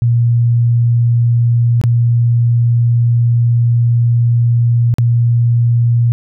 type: tone with dropouts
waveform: sine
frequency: 118.4 Hz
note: A#2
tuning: 27 cents sharp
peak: -8 dBFS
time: 0.02-6.12 s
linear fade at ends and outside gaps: 0 ms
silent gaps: 1.814-1.838 / 4.94-4.984 s
effects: none

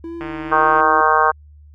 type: tone with vibrato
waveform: triangle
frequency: 329.6 Hz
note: E4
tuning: in tune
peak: -25 dBFS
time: 0.04-1.01 s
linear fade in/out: 2 ms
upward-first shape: triangle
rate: 2 Hz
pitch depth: 46 cents each way
type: click train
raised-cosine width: 0.5 ms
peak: -16 dBFS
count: 92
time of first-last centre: 0.21-0.805 s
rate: 153 Hz
type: harmonic tone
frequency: 155.56 Hz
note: D#3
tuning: in tune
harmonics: 3 / 4 / 5 / 6 / 7 / 8 / 9 / 10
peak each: -22 / -23 / -19 / -20 / -16 / -19 / -26 / -20 dBFS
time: 0.51-1.32 s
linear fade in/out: 20 ms
effects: added 74 Hz sine -41 dBFS peak until 1.74 s

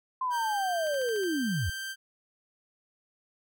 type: linear sweep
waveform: sine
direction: down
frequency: 1046.5 to 68.5 Hz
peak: -27 dBFS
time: 0.21-1.7 s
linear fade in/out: 5 ms
type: tone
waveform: sawtooth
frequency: 1568 Hz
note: G6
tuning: in tune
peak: -31 dBFS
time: 0.3-1.96 s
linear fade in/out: 50 ms
type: click train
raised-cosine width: 0.2 ms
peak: -31 dBFS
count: 6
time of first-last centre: 0.87-1.235 s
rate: 13.7 Hz
effects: none

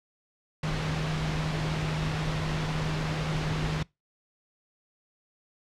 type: tone in noise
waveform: sine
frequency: 155.56 Hz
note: D#3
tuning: in tune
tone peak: -29 dBFS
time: 0.63-3.83 s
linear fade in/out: 5 ms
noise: pink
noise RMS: -32 dBFS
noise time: 0.63-3.83 s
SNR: 0 dB
effects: noise-tail reverb RT60 0.2 s tail -23 dB re dry + low-pass 4000 Hz 12 dB/octave

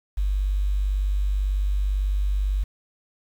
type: tone with quantisation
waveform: sine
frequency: 49.04 Hz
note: G1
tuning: 1 cent sharp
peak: -20 dBFS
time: 0.17-2.64 s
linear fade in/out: 10 ms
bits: 8
effects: none

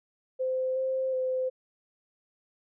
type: tone with pitch steps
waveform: sine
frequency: 517 / 524 / 515 Hz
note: C5 / C5 / C5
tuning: -21 / +2 / -28 cents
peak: -26 dBFS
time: 0.39-1.5 s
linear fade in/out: 20 ms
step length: 370 ms
effects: none

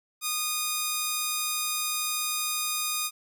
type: tone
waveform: 5% pulse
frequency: 1231 Hz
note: D#6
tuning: 19 cents flat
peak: -15 dBFS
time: 0.21-3.11 s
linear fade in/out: 50 ms
effects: none

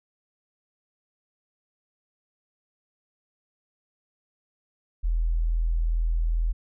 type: tone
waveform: sine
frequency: 41.2 Hz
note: E1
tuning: in tune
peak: -21 dBFS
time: 5.03-6.53 s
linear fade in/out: 20 ms
effects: none

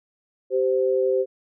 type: tone pair together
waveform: sine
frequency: 388.1 / 518 Hz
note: G4 / C5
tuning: -17 / -17 cents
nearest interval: perfect fourth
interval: 500 cents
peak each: -21 dBFS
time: 0.5-1.26 s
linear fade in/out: 50 ms
effects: none

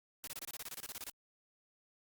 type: noise bursts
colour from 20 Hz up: white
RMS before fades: -44 dBFS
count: 15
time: 0.24-1.098 s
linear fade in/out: 0 ms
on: 32 ms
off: 27 ms
effects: Opus 48 kbps

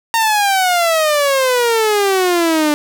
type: exponential sweep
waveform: sawtooth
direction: down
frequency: 923 to 293.7 Hz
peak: -8 dBFS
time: 0.14-2.74 s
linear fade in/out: 0 ms
effects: none

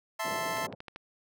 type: chord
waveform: 25% pulse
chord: A minor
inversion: second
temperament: equal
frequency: 659.3 / 880 / 1046.5 Hz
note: E5 / A5 / C6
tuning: 0 / 0 / 0 cents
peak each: -32 dBFS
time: 0.19-0.67 s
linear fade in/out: 10 ms
type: band-pass noise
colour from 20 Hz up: white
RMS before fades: -42 dBFS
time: 0.24-0.75 s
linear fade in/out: 10 ms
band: 120 to 630 Hz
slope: 24 dB/octave
type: click train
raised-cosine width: 0.3 ms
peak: -26 dBFS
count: 6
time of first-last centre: 0.57-0.961 s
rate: 12.8 Hz
effects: none

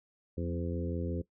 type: harmonic tone with a mistuned harmonic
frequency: 85.5 Hz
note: F2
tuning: 36 cents flat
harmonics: 1 / 2 / 3 / 4 / 5 / 6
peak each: -35 / -38 / -40 / -41 / -42 / -43 dBFS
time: 0.37-1.22 s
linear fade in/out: 10 ms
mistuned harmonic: 2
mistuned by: +33 cents
effects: noise-tail reverb RT60 0.1 s tail -18 dB re dry

